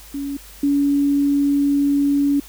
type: tone pair in turn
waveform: sine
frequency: 280.6 / 283.5 Hz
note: C#4 / C#4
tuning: +21 / +39 cents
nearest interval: unison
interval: 18 cents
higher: second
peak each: -23 / -14 dBFS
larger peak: second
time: 0.14-0.37 / 0.63-2.4 s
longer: second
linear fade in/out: 5 ms
effects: added 50 Hz sine -43 dBFS peak until 2.48 s + white hiss -43 dBFS RMS until 2.48 s